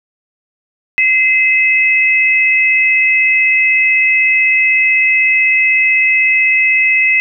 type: tone pair together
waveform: sine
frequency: 2060 / 2578 Hz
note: C7 / E7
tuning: -28 / -39 cents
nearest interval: major third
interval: 389 cents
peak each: -11 dBFS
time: 0.98-7.2 s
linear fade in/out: 0 ms
effects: none